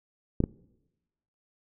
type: clicks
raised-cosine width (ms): 3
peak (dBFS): -11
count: 2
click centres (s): 0.404 / 0.439
effects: noise-tail reverb RT60 1.0 s tail -23 dB re dry